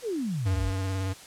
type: exponential sweep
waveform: sine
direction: down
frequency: 523.3 to 41.2 Hz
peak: -27 dBFS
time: 0.02-0.73 s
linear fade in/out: 50 ms
type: tone with vibrato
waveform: square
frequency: 95.3 Hz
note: G2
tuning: 48 cents flat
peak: -28 dBFS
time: 0.45-1.14 s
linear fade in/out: 20 ms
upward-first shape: square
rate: 18 Hz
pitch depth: 22 cents each way
effects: white hiss -47 dBFS RMS until 1.26 s + low-pass 9000 Hz 12 dB/octave